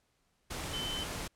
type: tone in noise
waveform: sine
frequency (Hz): 3057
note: G7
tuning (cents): -44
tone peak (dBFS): -36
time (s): 0.73-1.04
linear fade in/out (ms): 10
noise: pink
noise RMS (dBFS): -39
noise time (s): 0.5-1.28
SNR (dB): 0
effects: pink hiss -75 dBFS RMS until 1.35 s + low-pass 11000 Hz 12 dB/octave